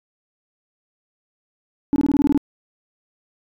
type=tone bursts; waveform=sine; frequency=285.3 Hz; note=C#4; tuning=50 cents sharp; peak=-11 dBFS; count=9; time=1.93-2.376 s; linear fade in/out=0 ms; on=30 ms; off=22 ms; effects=tanh soft clip ceiling -12 dBFS